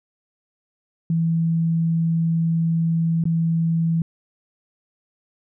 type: tone with dropouts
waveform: sine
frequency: 164.81 Hz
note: E3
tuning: in tune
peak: -17 dBFS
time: 1.1-4.02 s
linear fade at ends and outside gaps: 2 ms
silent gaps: 3.239-3.254 s
effects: none